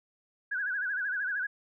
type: tone with vibrato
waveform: sine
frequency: 1568 Hz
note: G6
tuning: in tune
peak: -29 dBFS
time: 0.51-1.47 s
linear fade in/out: 10 ms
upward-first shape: sine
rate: 13 Hz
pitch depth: 120 cents each way
effects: none